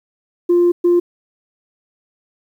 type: tone bursts at uneven times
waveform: sine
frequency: 349.4 Hz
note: F4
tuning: 1 cent sharp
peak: -8 dBFS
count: 2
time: 0.49-0.72 / 0.84-1 s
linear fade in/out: 10 ms
effects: tanh soft clip ceiling -7 dBFS + 8-bit